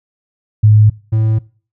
sine / triangle tone pair in turn, 106.7 / 110.02 Hz, G#2 / A2, +47 / 0 cents, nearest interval minor second, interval 53 cents, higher second, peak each -4 / -8 dBFS, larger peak first, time 0.63-0.9 / 1.12-1.39 s, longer neither, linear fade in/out 10 ms, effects noise-tail reverb RT60 0.4 s tail -22 dB re dry

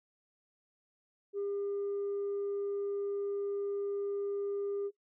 sine tone, 402.1 Hz, G4, 44 cents sharp, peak -31 dBFS, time 1.33-4.91 s, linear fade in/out 50 ms, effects noise-tail reverb RT60 0.1 s tail -19 dB re dry + tanh soft clip ceiling -30 dBFS

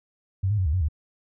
sine tone with pitch steps, 95.8 / 105.3 / 93.2 / 73.7 / 92.3 / 75.8 Hz, G2 / G#2 / F#2 / D2 / F#2 / D#2, -39 / +24 / +13 / +7 / -4 / -45 cents, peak -20 dBFS, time 0.43-0.886 s, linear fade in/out 10 ms, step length 76 ms, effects none

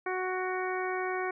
harmonic tone with a mistuned harmonic, 370 Hz, F#4, in tune, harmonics 1 / 2 / 3 / 4 / 5 / 6, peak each -33 / -36 / -38 / -39 / -40 / -41 dBFS, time 0.06-1.31 s, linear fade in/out 5 ms, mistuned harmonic 6, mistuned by +18 cents, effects none

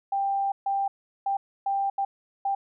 sine tone bursts at uneven times, 790 Hz, G5, 13 cents sharp, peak -23 dBFS, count 6, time 0.12-0.52 / 0.66-0.88 / 1.26-1.37 / 1.66-1.9 / 1.98-2.05 / 2.45-2.55 s, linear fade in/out 5 ms, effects none

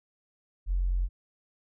triangle tone with tanh clipping, 44.83 Hz, F1, 46 cents sharp, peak -24 dBFS, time 0.66-1.09 s, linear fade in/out 50 ms, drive 4 dB, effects none

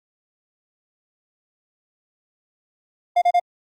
triangle tone bursts, 705 Hz, F5, 16 cents sharp, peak -11 dBFS, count 3, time 3.16-3.399 s, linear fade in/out 10 ms, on 59 ms, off 31 ms, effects Opus 48 kbps

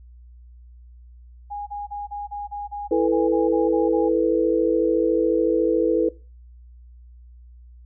sine tone bursts, 820 Hz, G#5, 22 cents flat, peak -28 dBFS, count 13, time 1.5-4.094 s, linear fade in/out 20 ms, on 170 ms, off 32 ms
sine chord, E suspended fourth, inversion none, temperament equal, 329.6 / 440 / 493.9 Hz, E4 / A4 / B4, 0 / 0 / 0 cents, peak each -21 dBFS, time 2.91-6.09 s, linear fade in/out 5 ms
effects noise-tail reverb RT60 0.3 s tail -20 dB re dry + added 60 Hz sine -43 dBFS peak until 7.85 s

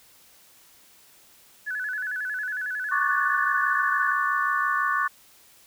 sine tone with vibrato, 1600 Hz, G6, 35 cents sharp, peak -27 dBFS, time 1.66-4.14 s, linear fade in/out 20 ms, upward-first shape square, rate 11 Hz, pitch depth 110 cents each way
sine chord, D major seventh, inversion third, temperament equal, 1108.7 / 1174.7 / 1480 / 1760 Hz, C#6 / D6 / F#6 / A6, 0 / 0 / 0 / 0 cents, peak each -26 / -28 / -27 / -28 dBFS, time 2.91-5.08 s, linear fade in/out 10 ms
effects white hiss -55 dBFS RMS until 5.66 s

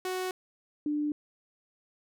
sawtooth / sine tone pair in turn, 370 / 296.9 Hz, F#4 / D4, 0 / +19 cents, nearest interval major third, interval 381 cents, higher first, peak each -27 dBFS, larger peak neither, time 0.05-0.31 / 0.86-1.12 s, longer neither, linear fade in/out 2 ms, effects none

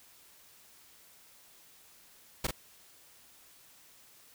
pink noise with echo, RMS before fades -31 dBFS, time 2.44-2.47 s, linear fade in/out 5 ms, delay 41 ms, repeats 1, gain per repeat -4 dB, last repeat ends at 2.511 s, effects white hiss -59 dBFS RMS until 4.34 s

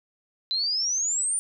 sine exponential sweep, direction up, 3992 to 9370 Hz, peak -23 dBFS, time 0.51-1.39 s, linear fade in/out 0 ms, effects none

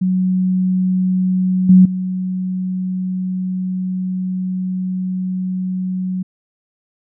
sine tone with level steps, 185 Hz, F#3, in tune, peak -13 / -4 / -18 dBFS, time 0.01-6.23 s, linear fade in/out 10 ms, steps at 1.69 / 1.85 s, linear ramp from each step 5 ms, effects none

